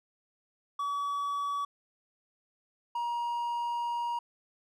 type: tone pair in turn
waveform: triangle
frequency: 1139 / 948.6 Hz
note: C#6 / A#5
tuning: +47 / +30 cents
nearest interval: minor third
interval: 317 cents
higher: first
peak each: -28 dBFS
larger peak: neither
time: 0.79-1.65 / 2.95-4.19 s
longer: second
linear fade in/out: 5 ms
effects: none